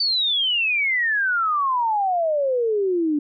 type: exponential sweep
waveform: sine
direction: down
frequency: 4610 to 287.9 Hz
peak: -18 dBFS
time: 0-3.19 s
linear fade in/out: 5 ms
effects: none